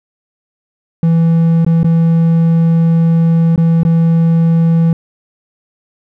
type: tone with dropouts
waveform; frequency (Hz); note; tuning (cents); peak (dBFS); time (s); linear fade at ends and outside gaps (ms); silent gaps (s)
triangle; 165.4; E3; +6; -5; 1.03-4.93; 2; 1.648-1.664 / 1.832-1.844 / 3.56-3.577 / 3.833-3.85
effects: none